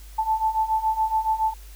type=beating tone pair; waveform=sine; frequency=874 / 881.1 Hz; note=A5 / A5; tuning=-12 / +2 cents; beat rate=7.1 Hz; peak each=-25 / -22 dBFS; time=0.18-1.54 s; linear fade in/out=10 ms; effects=added 50 Hz sine -40 dBFS peak until 1.75 s + white hiss -51 dBFS RMS until 1.75 s